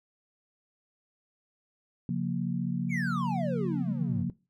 sine chord, Bb minor, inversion first, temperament equal with one note detuned, 138.59 / 177.97 / 233.1 Hz, Db3 / F3 / Bb3, 0 / +33 / 0 cents, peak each -33 / -30 / -33 dBFS, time 2.09-4.3 s, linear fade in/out 2 ms
triangle exponential sweep, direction down, 2358 to 87.31 Hz, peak -30 dBFS, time 2.89-4.26 s, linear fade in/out 50 ms
effects noise-tail reverb RT60 0.3 s tail -21 dB re dry

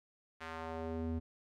square tone with band-pass filter sweep, 81.4 Hz, E2, 21 cents flat, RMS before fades -40 dBFS, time 0.4-1.2 s, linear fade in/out 20 ms, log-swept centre 1800 to 180 Hz, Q 1.1, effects none

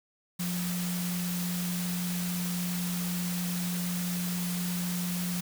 sine tone in noise, 177.4 Hz, F3, 27 cents sharp, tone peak -30 dBFS, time 0.39-5.41 s, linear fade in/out 10 ms, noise white, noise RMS -37 dBFS, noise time 0.39-5.41 s, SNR +4 dB, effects none

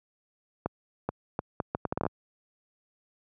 accelerating click train, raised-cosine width 1 ms, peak -14 dBFS, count 12, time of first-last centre 0.66-2.065 s, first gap 430 ms, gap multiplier 0.7, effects high-pass 80 Hz 12 dB/octave

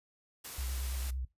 white noise, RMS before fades -44 dBFS, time 0.44-1.11 s, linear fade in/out 10 ms
sine tone with vibrato, 64.1 Hz, C2, 35 cents flat, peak -34 dBFS, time 0.58-1.25 s, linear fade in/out 5 ms, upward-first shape sine, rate 8.9 Hz, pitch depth 61 cents each way
effects noise-tail reverb RT60 0.2 s tail -19 dB re dry + resampled to 32000 Hz

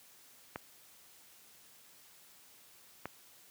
clicks, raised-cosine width 0.5 ms, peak -23 dBFS, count 2, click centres 0.559 / 3.056 s, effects white hiss -60 dBFS RMS until 3.5 s + high-pass 80 Hz 12 dB/octave

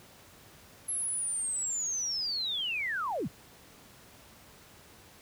sine linear sweep, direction down, 11200 to 91.8 Hz, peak -30 dBFS, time 0.88-3.28 s, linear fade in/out 10 ms, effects pink hiss -55 dBFS RMS until 5.21 s + high-pass 60 Hz 12 dB/octave

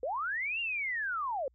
sine linear two-way sweep, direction up then down, 464.8 to 2820 to 494.6 Hz, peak -31 dBFS, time 0.03-1.48 s, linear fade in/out 2 ms, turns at 0.6 s, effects added 60 Hz sine -64 dBFS peak until 1.54 s

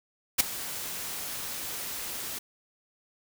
white noise with ADSR envelope, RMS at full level -18 dBFS, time 0.38-2.39 s, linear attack 21 ms, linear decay 11 ms, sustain -18 dB, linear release 9 ms, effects none

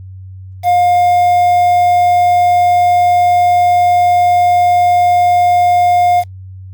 triangle tone with quantisation, 710 Hz, F5, 28 cents sharp, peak -5 dBFS, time 0.63-6.24 s, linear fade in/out 50 ms, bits 5, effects added 94 Hz sine -28 dBFS peak until 6.73 s + Opus 48 kbps

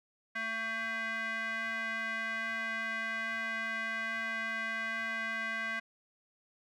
square tone with band-pass filter, 224.7 Hz, A3, 37 cents sharp, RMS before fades -36 dBFS, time 0.35-5.8 s, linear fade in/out 10 ms, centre 1800 Hz, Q 5.7, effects none

